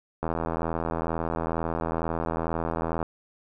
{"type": "click train", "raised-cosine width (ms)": 1, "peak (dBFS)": -14, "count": 231, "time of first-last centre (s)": [0.23, 3.028], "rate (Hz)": 82.2, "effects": []}